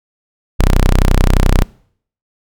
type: tone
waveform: sawtooth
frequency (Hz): 31.52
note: B0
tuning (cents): +36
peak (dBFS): -4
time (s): 0.59-1.64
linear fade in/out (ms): 10
effects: noise-tail reverb RT60 0.6 s tail -24 dB re dry